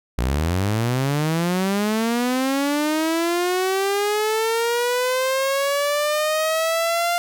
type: linear sweep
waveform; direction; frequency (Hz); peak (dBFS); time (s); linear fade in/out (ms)
sawtooth; up; 56.6 to 698.5; -15; 0.18-7.18; 0
effects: none